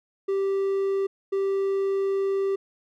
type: tone bursts at uneven times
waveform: triangle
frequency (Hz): 391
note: G4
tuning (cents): -4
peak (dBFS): -20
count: 2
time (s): 0.28-1.07 / 1.32-2.56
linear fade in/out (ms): 10
effects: none